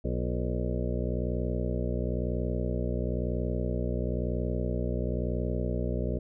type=harmonic tone with a mistuned harmonic; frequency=61 Hz; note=B1; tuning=21 cents flat; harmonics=1 / 2 / 3 / 4 / 6 / 7 / 8 / 9 / 10; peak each=-31 / -34 / -36 / -37 / -39 / -39 / -40 / -41 / -41 dBFS; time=0.04-6.19 s; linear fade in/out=10 ms; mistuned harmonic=6; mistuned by=-87 cents; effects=none